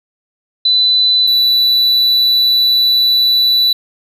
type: tone pair in turn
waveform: sine / triangle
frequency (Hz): 3998 / 3964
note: B7 / B7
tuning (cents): +20 / +6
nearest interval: unison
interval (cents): 14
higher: first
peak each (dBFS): -8 / -7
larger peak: second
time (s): 0.65-1.27 / 1.27-3.73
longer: second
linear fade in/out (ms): 5
effects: none